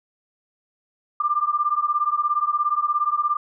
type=beating tone pair; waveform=sine; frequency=1184 / 1201 Hz; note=D6 / D6; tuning=+14 / +38 cents; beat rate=17 Hz; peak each=-22 dBFS; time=1.2-3.37 s; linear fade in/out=5 ms; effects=none